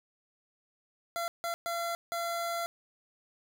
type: tone bursts at uneven times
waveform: 25% pulse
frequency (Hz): 682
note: F5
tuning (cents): -41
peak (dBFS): -28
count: 4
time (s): 1.16-1.28 / 1.44-1.54 / 1.66-1.95 / 2.12-2.66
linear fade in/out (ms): 0
effects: none